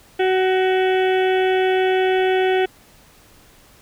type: harmonic tone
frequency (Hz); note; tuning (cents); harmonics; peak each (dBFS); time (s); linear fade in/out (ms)
374.5; F#4; +21; 1 / 2 / 4 / 5 / 6 / 7 / 8 / 9; -16 / -22 / -28 / -30 / -32 / -33 / -34 / -35; 0.19-2.66; 10
effects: pink hiss -50 dBFS RMS until 3.81 s